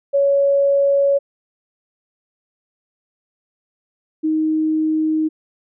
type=tone pair in turn; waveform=sine; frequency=559 / 313.1 Hz; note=C#5 / D#4; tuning=+14 / +11 cents; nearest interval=minor seventh; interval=1003 cents; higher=first; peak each=-12 / -15 dBFS; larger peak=first; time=0.13-1.19 / 4.23-5.29 s; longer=neither; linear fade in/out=20 ms; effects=none